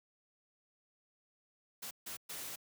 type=noise bursts at uneven times; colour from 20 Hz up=white; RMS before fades=-44 dBFS; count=3; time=1.82-1.91 / 2.06-2.17 / 2.29-2.56 s; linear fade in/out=10 ms; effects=high-pass 100 Hz 12 dB/octave